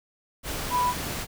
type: tone in noise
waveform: sine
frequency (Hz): 987.8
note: B5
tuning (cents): 0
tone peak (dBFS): -21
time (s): 0.7-0.94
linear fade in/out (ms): 50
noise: pink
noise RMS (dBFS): -32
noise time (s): 0.43-1.27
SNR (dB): +8
effects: none